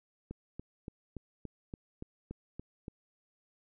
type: click train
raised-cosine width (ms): 3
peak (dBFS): -28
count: 10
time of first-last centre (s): 0.31-2.881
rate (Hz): 3.5
effects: none